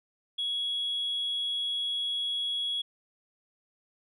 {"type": "tone", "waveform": "sine", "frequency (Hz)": 3340, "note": "G#7", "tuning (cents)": 9, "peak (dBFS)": -27, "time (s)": [0.38, 2.82], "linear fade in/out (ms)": 10, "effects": ["tanh soft clip ceiling -25 dBFS"]}